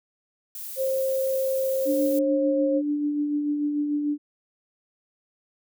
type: noise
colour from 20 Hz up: violet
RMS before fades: -36 dBFS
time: 0.55-2.19 s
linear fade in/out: 2 ms
type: tone with pitch glide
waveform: sine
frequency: 531 to 540 Hz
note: C5 to C#5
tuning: +25 to -45 cents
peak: -22 dBFS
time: 0.76-2.82 s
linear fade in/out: 50 ms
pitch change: +30 cents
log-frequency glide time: 1.77-2.08 s
type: tone with tremolo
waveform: sine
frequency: 293.7 Hz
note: D4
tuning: in tune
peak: -21 dBFS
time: 1.85-4.18 s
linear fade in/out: 50 ms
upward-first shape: sine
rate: 6.8 Hz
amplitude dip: 35%
effects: none